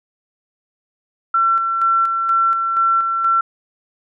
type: tone with tremolo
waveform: sine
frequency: 1350 Hz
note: E6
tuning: 41 cents sharp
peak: -12 dBFS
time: 1.34-3.41 s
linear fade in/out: 5 ms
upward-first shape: square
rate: 2.1 Hz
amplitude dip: 40%
effects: none